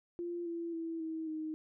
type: tone with pitch steps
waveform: sine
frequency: 346.2 / 337.5 / 329 / 320.8 / 312.7 Hz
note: F4 / E4 / E4 / E4 / D#4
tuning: -15 / +41 / -3 / -47 / +9 cents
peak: -36 dBFS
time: 0.19-1.54 s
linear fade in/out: 0 ms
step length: 270 ms
effects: none